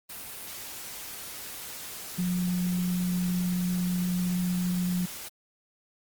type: tone in noise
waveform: sine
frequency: 179.4 Hz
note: F3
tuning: 47 cents sharp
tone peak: -25 dBFS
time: 2.18-5.06 s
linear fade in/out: 10 ms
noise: white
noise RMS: -40 dBFS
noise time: 0.09-5.29 s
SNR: +12 dB
effects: Opus 32 kbps